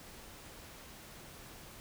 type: silence
effects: pink hiss -52 dBFS RMS until 1.8 s